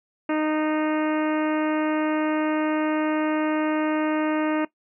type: harmonic tone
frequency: 308.4 Hz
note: D#4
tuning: 15 cents flat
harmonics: 1 / 2 / 3 / 4 / 5 / 6 / 7 / 8 / 9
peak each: -22 / -28 / -32 / -34 / -36 / -38 / -39 / -40 / -41 dBFS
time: 0.29-4.65 s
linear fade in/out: 5 ms
effects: noise-tail reverb RT60 0.1 s tail -18 dB re dry